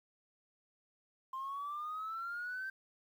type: exponential sweep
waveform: sine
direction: up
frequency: 1046.5 to 1568 Hz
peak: -37 dBFS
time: 1.33-2.7 s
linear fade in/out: 5 ms
effects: tanh soft clip ceiling -35 dBFS + 11-bit